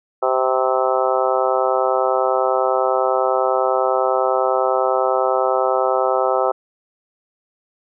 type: harmonic tone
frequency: 130 Hz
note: C3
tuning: 11 cents flat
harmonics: 3 / 4 / 5 / 6 / 7 / 8 / 9 / 10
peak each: -23 / -20 / -22 / -22 / -27 / -28 / -30 / -24 dBFS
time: 0.22-6.52 s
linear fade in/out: 10 ms
effects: none